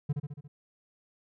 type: tone with echo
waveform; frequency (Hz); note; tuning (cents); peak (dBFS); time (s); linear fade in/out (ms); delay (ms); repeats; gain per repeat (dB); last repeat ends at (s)
triangle; 145; D3; -22; -23; 0.09-0.13; 10; 70; 5; -4; 0.48
effects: none